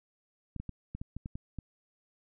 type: clicks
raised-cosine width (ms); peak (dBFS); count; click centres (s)
5; -26; 9; 0.563 / 0.6 / 0.693 / 0.95 / 1.015 / 1.166 / 1.259 / 1.355 / 1.587
effects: none